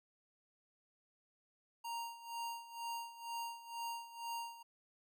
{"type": "tone with tremolo", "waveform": "square", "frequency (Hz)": 932.3, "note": "A#5", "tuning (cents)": 0, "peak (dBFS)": -40, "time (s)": [1.84, 4.63], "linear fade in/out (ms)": 10, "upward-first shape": "sine", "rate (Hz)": 2.1, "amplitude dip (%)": 80, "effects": []}